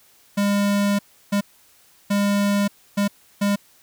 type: tone bursts at uneven times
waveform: square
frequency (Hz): 202.2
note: G#3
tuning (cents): -46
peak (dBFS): -18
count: 5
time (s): 0.37-0.99 / 1.32-1.41 / 2.1-2.68 / 2.97-3.08 / 3.41-3.56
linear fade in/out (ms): 10
effects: white hiss -55 dBFS RMS until 3.82 s